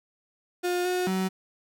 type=tone with pitch steps; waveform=35% pulse; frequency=356.2 / 362.8 / 188.2 Hz; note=F4 / F#4 / F#3; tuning=+34 / -34 / +30 cents; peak=-23 dBFS; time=0.63-1.29 s; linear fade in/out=20 ms; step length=220 ms; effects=none